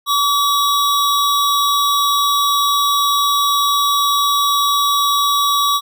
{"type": "tone pair together", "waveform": "square", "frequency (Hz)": [1138, 3820], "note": ["C#6", "A#7"], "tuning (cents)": [45, 42], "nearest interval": "octave + major sixth", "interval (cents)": 2097, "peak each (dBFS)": [-15, -19], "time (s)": [0.06, 5.81], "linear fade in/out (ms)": 50, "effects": []}